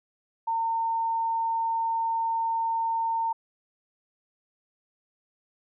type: tone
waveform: sine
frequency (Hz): 910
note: A#5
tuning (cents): -42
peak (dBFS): -24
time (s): 0.47-3.33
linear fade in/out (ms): 10
effects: none